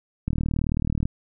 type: click train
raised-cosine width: 5 ms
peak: -12 dBFS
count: 31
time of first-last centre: 0.28-1.055 s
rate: 38.7 Hz
effects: none